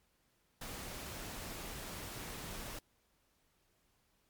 pink noise, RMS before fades -45 dBFS, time 0.61-2.79 s, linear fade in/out 5 ms, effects pink hiss -75 dBFS RMS until 4.29 s + MP3 96 kbps

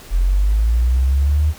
sine linear sweep, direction up, 41.2 to 78.1 Hz, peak -12 dBFS, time 0.1-1.54 s, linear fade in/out 50 ms, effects pink hiss -40 dBFS RMS until 1.58 s

